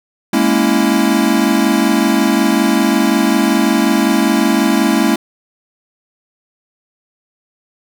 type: chord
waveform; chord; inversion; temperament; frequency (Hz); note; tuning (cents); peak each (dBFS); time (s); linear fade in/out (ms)
square; A# half-diminished seventh; third; equal; 207.7 / 233.1 / 277.2 / 329.6; G#3 / A#3 / C#4 / E4; 0 / 0 / 0 / 0; -17; 0.33-5.16; 5
effects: none